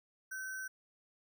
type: tone with sample-and-hold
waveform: sine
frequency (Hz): 1533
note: G6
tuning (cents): -39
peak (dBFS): -39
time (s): 0.31-0.68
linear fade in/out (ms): 10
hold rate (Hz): 7350
effects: none